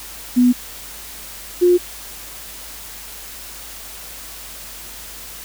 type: tone pair in turn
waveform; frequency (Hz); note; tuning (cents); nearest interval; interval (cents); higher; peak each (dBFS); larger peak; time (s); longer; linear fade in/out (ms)
sine; 246.9 / 355.2; B3 / F4; 0 / +29; tritone; 629; second; -9; neither; 0.36-0.53 / 1.61-1.78; neither; 20
effects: added 50 Hz sine -44 dBFS peak until 5.44 s + white hiss -35 dBFS RMS until 5.44 s